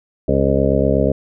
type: harmonic tone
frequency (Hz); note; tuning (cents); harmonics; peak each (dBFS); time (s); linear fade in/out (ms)
68.2; C#2; -28; 1 / 2 / 3 / 4 / 6 / 7 / 8 / 9; -21 / -21 / -21 / -21 / -21 / -21 / -21 / -21; 0.28-1.12; 5
effects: none